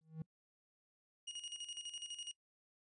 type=tone with exponential growth; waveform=triangle; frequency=159.1 Hz; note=D#3; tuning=39 cents sharp; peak=-36 dBFS; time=0.01-0.22 s; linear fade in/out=2 ms; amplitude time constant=45 ms
type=tone with tremolo; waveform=sawtooth; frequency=2875 Hz; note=F7; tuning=50 cents sharp; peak=-39 dBFS; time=1.27-2.32 s; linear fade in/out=10 ms; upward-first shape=square; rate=12 Hz; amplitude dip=65%
effects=noise-tail reverb RT60 0.1 s tail -23 dB re dry + resampled to 22050 Hz